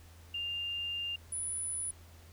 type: tone pair in turn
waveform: sine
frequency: 2800 / 9978 Hz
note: F7 / D#9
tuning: +4 / +4 cents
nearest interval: octave + minor seventh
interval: 2200 cents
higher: second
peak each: -34 / -34 dBFS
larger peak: neither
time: 0.34-1.16 / 1.32-1.91 s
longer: first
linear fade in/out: 5 ms
effects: added 83 Hz sine -53 dBFS peak until 2.32 s + pink hiss -60 dBFS RMS until 2.32 s